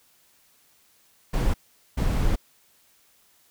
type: noise bursts at uneven times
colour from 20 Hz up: brown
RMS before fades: -22 dBFS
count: 2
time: 1.33-1.54 / 1.97-2.36 s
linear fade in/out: 10 ms
effects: white hiss -61 dBFS RMS until 3.5 s